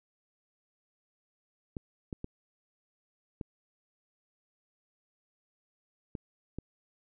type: clicks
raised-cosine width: 3 ms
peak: -24 dBFS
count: 6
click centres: 1.768 / 2.128 / 2.244 / 3.412 / 6.152 / 6.586 s
effects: none